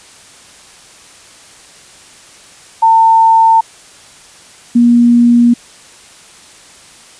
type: tone pair in turn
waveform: sine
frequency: 900 / 238.4 Hz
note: A5 / A#3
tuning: +39 / +39 cents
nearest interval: octave + major seventh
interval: 2300 cents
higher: first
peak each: -4 dBFS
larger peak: neither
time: 2.82-3.61 / 4.75-5.54 s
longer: neither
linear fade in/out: 10 ms
effects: white hiss -39 dBFS RMS until 7.19 s + resampled to 22050 Hz